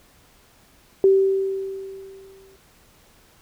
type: tone with exponential decay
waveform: sine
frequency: 387 Hz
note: G4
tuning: 22 cents flat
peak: -10 dBFS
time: 1.04-2.56 s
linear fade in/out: 1 ms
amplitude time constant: 330 ms
effects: pink hiss -55 dBFS RMS until 3.41 s